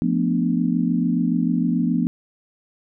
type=chord; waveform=sine; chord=B half-diminished seventh; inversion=second; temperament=equal; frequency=174.61 / 220 / 246.9 / 293.7 Hz; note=F3 / A3 / B3 / D4; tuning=0 / 0 / 0 / 0 cents; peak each=-22 / -25 / -21 / -26 dBFS; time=0.02-2.07 s; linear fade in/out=0 ms; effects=none